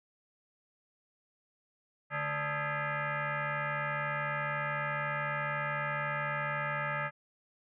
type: tone with frequency modulation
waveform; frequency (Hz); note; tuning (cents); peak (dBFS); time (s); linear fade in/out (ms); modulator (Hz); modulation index
sine; 220; A3; 0; -31; 2.1-7.11; 50; 366; 5.3
effects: none